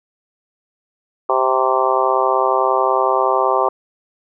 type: harmonic tone with a mistuned harmonic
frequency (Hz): 130.81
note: C3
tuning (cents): 0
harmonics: 3 / 4 / 5 / 6 / 7 / 8 / 9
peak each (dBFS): -21 / -21 / -21 / -21 / -21 / -21 / -21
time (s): 1.29-3.69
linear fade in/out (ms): 5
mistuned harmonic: 9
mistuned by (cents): -24
effects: none